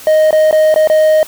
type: tone with dropouts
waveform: triangle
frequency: 622.3 Hz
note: D#5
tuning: in tune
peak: -4 dBFS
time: 0.07-1.23 s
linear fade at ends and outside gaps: 1 ms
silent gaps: 0.308-0.328 / 0.511-0.527 / 0.742-0.76 / 0.874-0.899 s
effects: white hiss -33 dBFS RMS until 1.27 s